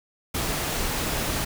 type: noise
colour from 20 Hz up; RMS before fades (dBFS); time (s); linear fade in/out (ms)
pink; -27; 0.34-1.45; 10
effects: none